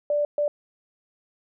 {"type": "tone bursts at uneven times", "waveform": "sine", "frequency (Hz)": 587.3, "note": "D5", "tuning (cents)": 0, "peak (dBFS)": -20, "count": 2, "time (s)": [[0.1, 0.25], [0.38, 0.48]], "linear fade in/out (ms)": 2, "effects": []}